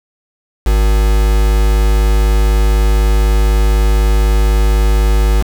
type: tone with quantisation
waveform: triangle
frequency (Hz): 52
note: G#1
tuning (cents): +3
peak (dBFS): -6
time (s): 0.65-5.43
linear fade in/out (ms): 20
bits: 3
effects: none